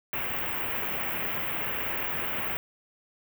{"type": "band-stop noise", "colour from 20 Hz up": "white", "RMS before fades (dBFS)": -31, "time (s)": [0.13, 2.57], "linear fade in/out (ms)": 0, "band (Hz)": [2900, 16000], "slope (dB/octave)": 48, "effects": []}